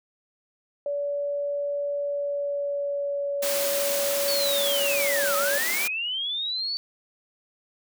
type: tone with pitch glide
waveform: sine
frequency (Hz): 573 to 565.1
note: D5 to C#5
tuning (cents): -43 to +33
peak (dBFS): -25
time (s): 0.86-5.58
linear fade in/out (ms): 2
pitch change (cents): -24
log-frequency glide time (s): 1.95-3.58
type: high-pass noise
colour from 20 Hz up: white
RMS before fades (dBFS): -28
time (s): 3.42-5.88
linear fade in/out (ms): 10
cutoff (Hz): 190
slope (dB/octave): 96
type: linear two-way sweep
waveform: sine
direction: down then up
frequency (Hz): 4543 to 1244.5 to 4543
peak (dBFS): -26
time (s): 4.28-6.77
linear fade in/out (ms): 0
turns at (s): 5.36
effects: none